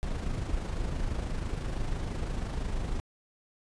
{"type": "noise with amplitude modulation", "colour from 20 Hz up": "brown", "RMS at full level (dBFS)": -30, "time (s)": [0.03, 3], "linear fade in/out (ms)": 0, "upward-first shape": "sine", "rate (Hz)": 26, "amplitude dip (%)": 45, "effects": ["resampled to 22050 Hz"]}